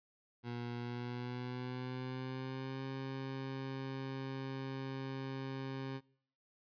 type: tone with pitch glide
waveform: 20% pulse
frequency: 120 to 133.92 Hz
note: B2 to C3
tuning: -49 to +41 cents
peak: -35 dBFS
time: 0.43-6.01 s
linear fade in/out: 50 ms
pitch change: +190 cents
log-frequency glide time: 0.77-2.84 s
effects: noise-tail reverb RT60 0.7 s tail -25 dB re dry + resampled to 11025 Hz